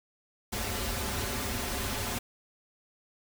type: noise with comb filter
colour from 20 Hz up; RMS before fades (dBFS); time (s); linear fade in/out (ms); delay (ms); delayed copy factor
pink; -33; 0.52-2.19; 10; 6.3; -0.95
effects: none